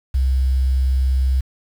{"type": "tone with quantisation", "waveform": "sine", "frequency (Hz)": 65.41, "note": "C2", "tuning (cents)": 0, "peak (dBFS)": -14, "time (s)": [0.14, 1.41], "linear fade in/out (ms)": 10, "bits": 7, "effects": []}